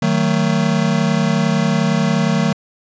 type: chord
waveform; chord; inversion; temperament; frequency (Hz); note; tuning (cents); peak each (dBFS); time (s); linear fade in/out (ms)
square; D# diminished; none; just; 155.56 / 186.68 / 224; D#3 / F#3 / A3; 0 / +16 / +31; -19; 0.02-2.53; 5
effects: resampled to 16000 Hz